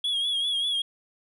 sine tone with vibrato, 3324 Hz, G#7, 1 cent sharp, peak -21 dBFS, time 0.04-0.82 s, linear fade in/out 5 ms, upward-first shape triangle, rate 5.1 Hz, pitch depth 68 cents each way, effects tanh soft clip ceiling -23 dBFS

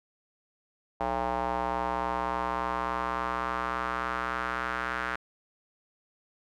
square tone with band-pass filter sweep, 61.74 Hz, B1, in tune, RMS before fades -31 dBFS, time 1-5.16 s, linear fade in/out 5 ms, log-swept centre 810 to 1500 Hz, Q 2.9, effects none

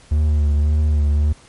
triangle tone with vibrato, 74.6 Hz, D2, 28 cents sharp, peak -11 dBFS, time 0.11-1.33 s, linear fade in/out 10 ms, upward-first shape triangle, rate 1.8 Hz, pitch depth 46 cents each way, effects pink hiss -48 dBFS RMS until 1.48 s + MP3 48 kbps

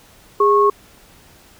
sine tone pair together, 409.6 / 1095 Hz, G#4 / C#6, -24 / -22 cents, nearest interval octave + perfect fourth, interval 1702 cents, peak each -13 dBFS, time 0.4-0.7 s, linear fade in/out 5 ms, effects pink hiss -48 dBFS RMS until 1.59 s

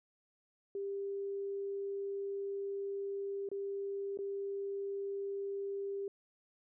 sine tone with dropouts, 396.9 Hz, G4, 22 cents sharp, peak -36 dBFS, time 0.75-6.08 s, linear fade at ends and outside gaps 2 ms, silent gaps 3.489-3.515 / 4.174-4.188 s, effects none

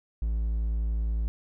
triangle tone, 55.4 Hz, A1, 13 cents sharp, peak -23 dBFS, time 0.22-1.28 s, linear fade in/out 0 ms, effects none

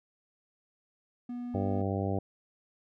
triangle tone, 243.5 Hz, B3, 24 cents flat, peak -33 dBFS, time 1.29-1.82 s, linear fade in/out 5 ms
harmonic tone, 97.7 Hz, G2, 5 cents flat, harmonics 1 / 2 / 3 / 4 / 5 / 6 / 7 / 8, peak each -32 / -35 / -37 / -38 / -39 / -40 / -40 / -41 dBFS, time 1.54-2.19 s, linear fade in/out 5 ms
effects none

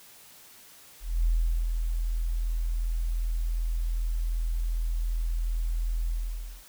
sine tone with ADSR envelope, 41.32 Hz, E1, 5 cents sharp, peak -20 dBFS, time 1-6.64 s, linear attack 250 ms, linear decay 430 ms, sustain -5 dB, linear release 550 ms, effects white hiss -52 dBFS RMS until 6.68 s

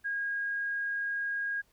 sine tone, 1633 Hz, G#6, 30 cents flat, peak -30 dBFS, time 0.04-1.62 s, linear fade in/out 20 ms, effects pink hiss -69 dBFS RMS until 1.72 s

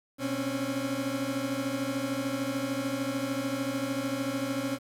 30% pulse tone cluster, 121.6 / 266.7 / 280.1 Hz, B2 / C4 / C#4, -26 / +33 / +18 cents, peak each -37 / -30 / -30 dBFS, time 0.18-4.79 s, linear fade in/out 50 ms, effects resampled to 32000 Hz + 9-bit

